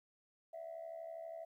sine tone with amplitude modulation, 659.3 Hz, E5, in tune, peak -40 dBFS, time 0.53-1.45 s, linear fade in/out 10 ms, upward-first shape sine, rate 72.3 Hz, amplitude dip 75%, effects tanh soft clip ceiling -39 dBFS + 13-bit

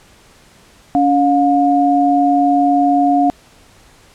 sine tone pair together, 283 / 713.1 Hz, C#4 / F5, +36 / +36 cents, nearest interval octave + major third, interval 1600 cents, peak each -13 / -12 dBFS, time 0.95-3.3 s, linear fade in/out 0 ms, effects pink hiss -47 dBFS RMS until 4.14 s + low-pass 10000 Hz 12 dB/octave

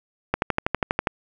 click train, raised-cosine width 0.5 ms, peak -5 dBFS, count 10, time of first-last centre 0.34-1.072 s, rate 12.3 Hz, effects none

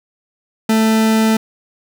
40% pulse tone, 220.8 Hz, A3, 6 cents sharp, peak -10 dBFS, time 0.69-1.37 s, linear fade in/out 5 ms, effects none

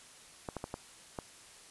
clicks, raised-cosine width 1 ms, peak -23 dBFS, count 5, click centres 0.488 / 0.567 / 0.641 / 0.741 / 1.188 s, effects white hiss -55 dBFS RMS until 1.7 s + resampled to 24000 Hz

